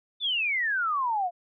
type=exponential sweep; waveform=sine; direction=down; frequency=3590 to 681 Hz; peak=-24 dBFS; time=0.2-1.31 s; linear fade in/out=50 ms; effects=none